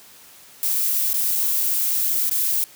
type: noise with dropouts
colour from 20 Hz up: violet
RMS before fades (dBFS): -21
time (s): 0.63-2.64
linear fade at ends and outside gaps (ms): 0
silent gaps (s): 1.131-1.142 / 1.353-1.357 / 2.295-2.313
effects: white hiss -47 dBFS RMS until 2.75 s + high-pass 80 Hz 12 dB/octave